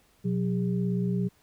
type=tone cluster; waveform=sine; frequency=125.1 / 182.5 / 405.4 Hz; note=B2 / F#3 / G#4; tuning=+23 / -24 / -42 cents; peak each=-30 / -26 / -35 dBFS; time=0.24-1.29 s; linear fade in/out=20 ms; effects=pink hiss -64 dBFS RMS until 1.42 s